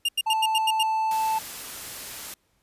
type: tone bursts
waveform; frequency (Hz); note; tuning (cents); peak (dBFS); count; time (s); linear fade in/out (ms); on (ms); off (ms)
45% pulse; 2816; F7; +14; -21; 7; 0.05-0.831; 5; 37; 87
type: tone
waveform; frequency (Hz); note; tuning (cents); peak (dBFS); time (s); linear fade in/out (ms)
triangle; 880; A5; 0; -20; 0.26-1.39; 10
type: noise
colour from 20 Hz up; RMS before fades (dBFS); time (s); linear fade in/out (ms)
white; -37; 1.11-2.34; 2
effects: pink hiss -69 dBFS RMS until 2.62 s + resampled to 32000 Hz